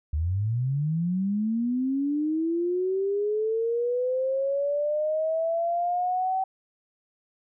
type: linear sweep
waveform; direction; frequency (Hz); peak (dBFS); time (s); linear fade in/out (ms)
sine; up; 71.6 to 766; -23; 0.13-6.44; 5
effects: none